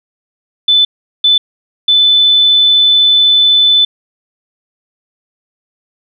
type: tone bursts at uneven times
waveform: sine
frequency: 3508 Hz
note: A7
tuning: 6 cents flat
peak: -5 dBFS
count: 3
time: 0.68-0.85 / 1.24-1.38 / 1.88-3.85 s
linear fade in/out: 5 ms
effects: none